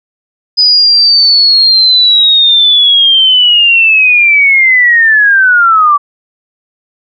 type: linear sweep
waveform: sine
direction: down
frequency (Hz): 5000 to 1142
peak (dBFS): -3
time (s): 0.57-5.98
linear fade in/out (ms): 20
effects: none